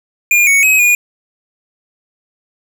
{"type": "tone with pitch steps", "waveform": "square", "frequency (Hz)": [2416, 2225, 2544, 2443], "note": ["D7", "C#7", "D#7", "D#7"], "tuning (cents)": [48, 6, 38, -32], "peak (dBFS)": -8, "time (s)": [0.31, 0.95], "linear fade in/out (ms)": 2, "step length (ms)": 160, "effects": []}